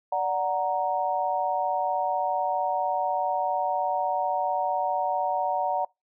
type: chord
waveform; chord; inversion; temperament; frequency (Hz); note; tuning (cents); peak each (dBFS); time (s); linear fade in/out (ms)
sine; D augmented; none; equal with one note detuned; 584.3 / 740 / 932.3; D5 / F#5 / A#5; -9 / 0 / 0; -30 / -26 / -28; 0.12-5.85; 5
effects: noise-tail reverb RT60 0.2 s tail -25 dB re dry